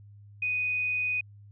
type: tone with quantisation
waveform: sine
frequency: 2489 Hz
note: D#7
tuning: in tune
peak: -26 dBFS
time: 0.42-1.21 s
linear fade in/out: 5 ms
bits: 9
effects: added 102 Hz sine -48 dBFS peak until 1.51 s + resampled to 8000 Hz